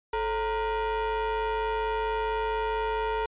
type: ring-modulated tone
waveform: square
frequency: 244.4 Hz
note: B3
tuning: 18 cents flat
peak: -24 dBFS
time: 0.13-3.26 s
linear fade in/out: 5 ms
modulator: 681 Hz
effects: resampled to 8000 Hz